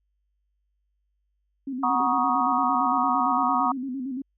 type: tone with vibrato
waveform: sine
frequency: 261.6 Hz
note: C4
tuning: in tune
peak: -28 dBFS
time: 1.67-4.22 s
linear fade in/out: 5 ms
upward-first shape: square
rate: 8.8 Hz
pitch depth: 76 cents each way
type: chord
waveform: sine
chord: D# minor seventh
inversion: first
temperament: equal with one note detuned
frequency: 740 / 950.3 / 1108.7 / 1244.5 Hz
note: F#5 / A#5 / C#6 / D#6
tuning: 0 / +33 / 0 / 0 cents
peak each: -26 dBFS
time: 1.83-3.72 s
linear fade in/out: 5 ms
type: tone with exponential decay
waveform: sine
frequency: 392.4 Hz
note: G4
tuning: 2 cents sharp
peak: -33 dBFS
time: 2-2.08 s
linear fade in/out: 0 ms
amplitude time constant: 17 ms
effects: added 50 Hz sine -70 dBFS peak until 4.37 s